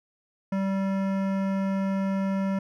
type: tone with hard clipping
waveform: sine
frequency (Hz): 193.9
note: G3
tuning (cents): -19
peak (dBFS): -26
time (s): 0.52-2.59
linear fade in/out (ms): 5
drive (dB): 16
effects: none